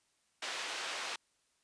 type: band-pass noise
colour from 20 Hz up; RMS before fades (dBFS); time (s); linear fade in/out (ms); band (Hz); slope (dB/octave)
white; -40; 0.42-1.16; 5; 520 to 3900; 12
effects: white hiss -75 dBFS RMS until 1.63 s + resampled to 22050 Hz